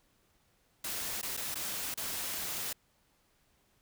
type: noise with dropouts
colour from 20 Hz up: white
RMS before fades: -37 dBFS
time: 0.84-2.73 s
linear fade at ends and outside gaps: 5 ms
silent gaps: 1.215-1.228 / 1.368-1.373 / 1.545-1.554 / 1.942-1.974 s
effects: pink hiss -71 dBFS RMS until 3.81 s